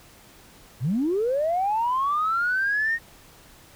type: linear sweep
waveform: sine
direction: up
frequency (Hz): 102.5 to 1870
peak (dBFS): -20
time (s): 0.8-2.99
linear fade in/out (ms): 50
effects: tanh soft clip ceiling -16 dBFS + pink hiss -51 dBFS RMS until 3.75 s